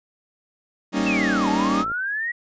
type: chord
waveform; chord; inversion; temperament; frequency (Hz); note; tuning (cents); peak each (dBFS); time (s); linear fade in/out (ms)
40% pulse; Eb dominant seventh; first; equal; 196 / 233.1 / 277.2 / 311.1; G3 / Bb3 / Db4 / Eb4; 0 / 0 / 0 / 0; -24 / -26 / -24 / -25; 0.92-1.85; 50
type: click train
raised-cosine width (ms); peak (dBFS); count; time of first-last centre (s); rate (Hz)
2; -26; 53; 0.98-1.917; 55.5
type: linear two-way sweep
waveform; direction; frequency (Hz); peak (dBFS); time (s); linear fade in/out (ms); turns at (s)
sine; down then up; 2730 to 830.6 to 1934; -23; 1.06-2.32; 10; 1.49
effects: resampled to 16000 Hz